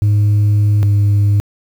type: tone pair in turn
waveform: sine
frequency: 103.83 / 102.05 Hz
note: G#2 / G#2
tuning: 0 / -30 cents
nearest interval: unison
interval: 30 cents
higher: first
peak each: -6 dBFS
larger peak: neither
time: 0.02-0.83 / 0.83-1.4 s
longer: first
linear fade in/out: 0 ms
effects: tanh soft clip ceiling -8 dBFS + 7-bit